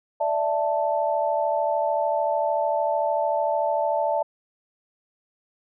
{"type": "chord", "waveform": "sine", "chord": "D suspended second", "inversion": "none", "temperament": "just", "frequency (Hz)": [587.3, 660.7, 881], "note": ["D5", "E5", "A5"], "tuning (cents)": [0, 4, 2], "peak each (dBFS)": -25, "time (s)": [0.2, 4.23], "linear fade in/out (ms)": 10, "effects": []}